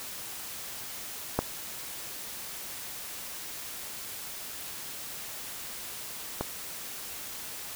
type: clicks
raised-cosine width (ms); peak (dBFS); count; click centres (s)
1; -10 / -15; 2; 1.39 / 6.41
effects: white hiss -40 dBFS RMS until 7.75 s